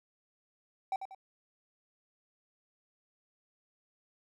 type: tone with echo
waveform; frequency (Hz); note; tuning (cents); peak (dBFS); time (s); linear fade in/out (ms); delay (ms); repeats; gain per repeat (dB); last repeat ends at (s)
triangle; 770; G5; -31; -28; 0.92-0.96; 2; 94; 2; -8; 1.148
effects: none